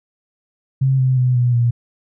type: tone with pitch steps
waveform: sine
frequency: 133.5 / 129.77 / 126.15 / 122.63 / 119.21 Hz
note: C3 / C3 / B2 / B2 / A#2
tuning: +35 / -14 / +37 / -12 / +39 cents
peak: -12 dBFS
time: 0.81-1.71 s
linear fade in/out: 10 ms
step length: 180 ms
effects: none